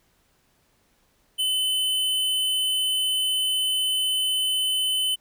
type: tone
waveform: square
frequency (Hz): 3032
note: F#7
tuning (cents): +42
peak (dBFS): -22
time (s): 1.38-5.16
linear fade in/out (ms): 20
effects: pink hiss -65 dBFS RMS until 5.2 s